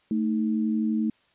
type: tone pair together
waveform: sine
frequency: 221.6 / 313.1 Hz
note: A3 / D#4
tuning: +13 / +11 cents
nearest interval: tritone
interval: 598 cents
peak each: -23 / -29 dBFS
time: 0.11-1.1 s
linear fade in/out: 2 ms
effects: white hiss -64 dBFS RMS until 1.34 s + resampled to 8000 Hz